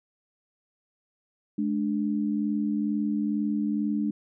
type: tone pair together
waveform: sine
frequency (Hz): 211.5 / 293.7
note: G#3 / D4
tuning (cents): +32 / 0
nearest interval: tritone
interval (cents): 568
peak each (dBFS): -26 / -28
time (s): 1.58-4.11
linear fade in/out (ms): 5
effects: none